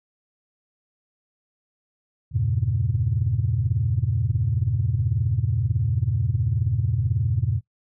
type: chord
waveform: sine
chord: E diminished seventh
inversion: none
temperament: equal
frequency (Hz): 82.41 / 98 / 116.54 / 138.59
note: E2 / G2 / Bb2 / Db3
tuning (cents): 0 / 0 / 0 / 0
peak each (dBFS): -28 / -25 / -23 / -27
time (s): 2.31-7.61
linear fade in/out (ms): 50
effects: noise-tail reverb RT60 0.1 s tail -18 dB re dry + tanh soft clip ceiling -10 dBFS